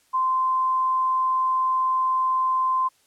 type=tone; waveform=sine; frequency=1038 Hz; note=C6; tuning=14 cents flat; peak=-19 dBFS; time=0.13-2.89 s; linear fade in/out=20 ms; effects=white hiss -62 dBFS RMS until 3.06 s + low-pass 11000 Hz 12 dB/octave